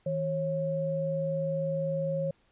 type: tone pair together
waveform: sine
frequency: 160.3 / 545.3 Hz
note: E3 / C#5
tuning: -48 / -29 cents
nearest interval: octave + major sixth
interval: 2119 cents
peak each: -32 / -29 dBFS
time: 0.06-2.31 s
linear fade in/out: 5 ms
effects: pink hiss -68 dBFS RMS until 2.51 s + resampled to 8000 Hz